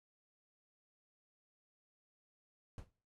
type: noise with exponential decay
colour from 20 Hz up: brown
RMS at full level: -42 dBFS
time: 2.78-2.91 s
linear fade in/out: 1 ms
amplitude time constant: 27 ms
effects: noise-tail reverb RT60 0.4 s tail -19 dB re dry + AAC 32 kbps